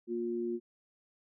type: tone pair together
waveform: sine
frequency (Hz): 234.4 / 353.7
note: A#3 / F4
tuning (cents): +10 / +22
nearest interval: perfect fifth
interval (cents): 712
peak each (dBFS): -37 / -33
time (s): 0.07-0.6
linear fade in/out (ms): 50
effects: none